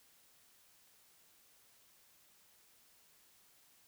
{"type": "silence", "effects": ["white hiss -67 dBFS RMS until 3.87 s"]}